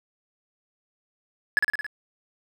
triangle tone with echo, 1705 Hz, G#6, 45 cents sharp, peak -14 dBFS, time 1.57-1.59 s, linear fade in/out 0 ms, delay 55 ms, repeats 5, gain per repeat -3 dB, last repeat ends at 1.865 s, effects none

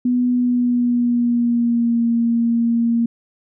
sine tone with pitch glide, 246.9 to 233 Hz, B3 to A#3, 0 to -1 cents, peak -14 dBFS, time 0.05-3.06 s, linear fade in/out 5 ms, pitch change -101 cents, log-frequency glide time 0.33-2.04 s, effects none

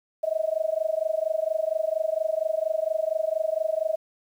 sine tone with amplitude modulation, 636 Hz, D#5, 38 cents sharp, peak -19 dBFS, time 0.23-3.96 s, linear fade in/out 10 ms, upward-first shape sine, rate 24.3 Hz, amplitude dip 95%, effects 9-bit

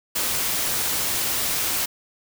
white noise, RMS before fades -24 dBFS, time 0.15-1.86 s, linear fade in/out 10 ms, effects none

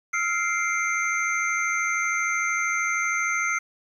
sine tone cluster, 1298 / 1391 / 2094 / 2325 / 6260 Hz, E6 / F6 / C7 / D7 / G8, -27 / -7 / +1 / -18 / -3 cents, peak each -32 / -28 / -25 / -34 / -33 dBFS, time 0.13-3.59 s, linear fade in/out 10 ms, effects 9-bit

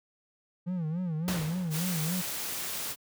triangle tone with vibrato, 168.7 Hz, E3, 40 cents sharp, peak -27 dBFS, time 0.66-2.22 s, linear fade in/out 20 ms, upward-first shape sine, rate 3.5 Hz, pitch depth 160 cents each way
pink noise with exponential decay, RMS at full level -31 dBFS, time 1.28-2.07 s, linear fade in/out 0 ms, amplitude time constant 170 ms
white noise, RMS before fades -35 dBFS, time 1.7-2.96 s, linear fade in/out 50 ms
effects high-pass 80 Hz 12 dB/octave

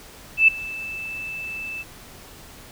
sine tone with ADSR envelope, 2637 Hz, E7, in tune, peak -8 dBFS, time 0.37-1.84 s, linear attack 110 ms, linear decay 7 ms, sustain -21 dB, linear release 32 ms, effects pink hiss -44 dBFS RMS until 2.71 s

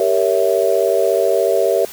sine chord, G diminished seventh, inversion none, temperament equal with one note detuned, 392 / 466.2 / 562.8 / 659.3 Hz, G4 / Bb4 / Db5 / Fb5, 0 / 0 / +26 / 0 cents, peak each -18 dBFS, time 0-1.85 s, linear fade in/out 2 ms, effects white hiss -35 dBFS RMS until 1.92 s

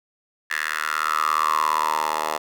10% pulse tone with high-pass filter sweep, 77.3 Hz, D#2, 11 cents flat, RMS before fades -23 dBFS, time 0.5-2.38 s, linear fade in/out 10 ms, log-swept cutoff 1700 to 760 Hz, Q 7.6, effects none

